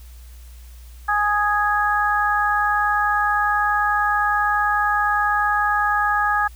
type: harmonic tone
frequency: 415.3 Hz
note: G#4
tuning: in tune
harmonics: 2 / 3 / 4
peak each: -21 / -21 / -21 dBFS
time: 1.08-6.48 s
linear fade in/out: 10 ms
effects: added 60 Hz sine -38 dBFS peak until 6.55 s + white hiss -52 dBFS RMS until 6.55 s